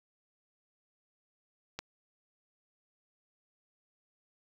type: click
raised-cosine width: 0.2 ms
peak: -20 dBFS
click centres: 1.79 s
effects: 9-bit